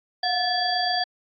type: tone cluster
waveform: sine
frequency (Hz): 698 / 726 / 1735 / 3350 / 4676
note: F5 / F#5 / A6 / G#7 / D8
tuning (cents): -1 / -33 / -25 / +14 / -8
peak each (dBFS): -34 / -25 / -29 / -31 / -26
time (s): 0.23-1.04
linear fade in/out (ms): 5
effects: AAC 64 kbps